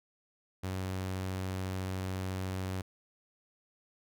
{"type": "tone", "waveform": "sawtooth", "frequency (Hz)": 93.9, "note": "F#2", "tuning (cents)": 26, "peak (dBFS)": -30, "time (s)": [0.63, 2.82], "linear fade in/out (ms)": 10, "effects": []}